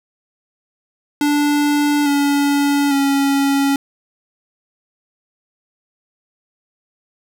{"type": "tone with pitch steps", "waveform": "square", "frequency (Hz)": [292.3, 284.8, 277.5], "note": ["D4", "C#4", "C#4"], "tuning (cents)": [-8, 47, 2], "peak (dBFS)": -14, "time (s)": [1.21, 3.76], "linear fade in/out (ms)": 2, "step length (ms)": 850, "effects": []}